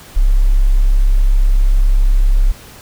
sine tone, 33.82 Hz, C#1, 42 cents flat, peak -7 dBFS, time 0.16-2.52 s, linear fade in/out 10 ms, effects pink hiss -38 dBFS RMS until 2.81 s

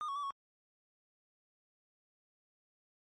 triangle tone with pitch steps, 1218 / 1110 / 1152 / 1107 Hz, D#6 / C#6 / D6 / C#6, -37 / +2 / -34 / -3 cents, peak -34 dBFS, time 0.01-0.306 s, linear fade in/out 0 ms, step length 74 ms, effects MP3 48 kbps

